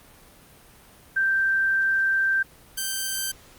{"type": "tone pair in turn", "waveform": ["sine", "5% pulse"], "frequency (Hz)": [1568, 1560.2], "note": ["G6", "G6"], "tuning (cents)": [0, -9], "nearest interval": "unison", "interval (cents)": 9, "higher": "first", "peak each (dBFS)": [-19, -15], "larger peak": "second", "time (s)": [[1.16, 2.43], [2.77, 3.32]], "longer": "first", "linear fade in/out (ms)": 10, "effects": ["pink hiss -51 dBFS RMS until 3.58 s", "Opus 32 kbps"]}